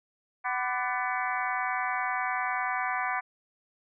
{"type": "harmonic tone with a mistuned harmonic", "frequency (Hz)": 250.1, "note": "B3", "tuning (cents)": 22, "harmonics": [3, 4, 5, 6, 7, 8, 9], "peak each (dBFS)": [-33, -34, -35, -36, -36, -37, -38], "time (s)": [0.44, 3.21], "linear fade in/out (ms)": 20, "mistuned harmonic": 5, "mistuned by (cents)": -100, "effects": []}